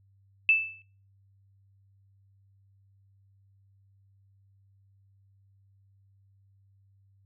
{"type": "tone with exponential decay", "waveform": "sine", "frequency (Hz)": 2637, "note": "E7", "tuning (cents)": 0, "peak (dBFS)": -15, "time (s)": [0.49, 0.82], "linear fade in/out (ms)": 1, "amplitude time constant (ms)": 70, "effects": ["noise-tail reverb RT60 0.5 s tail -26 dB re dry", "added 98 Hz sine -60 dBFS peak until 7.25 s"]}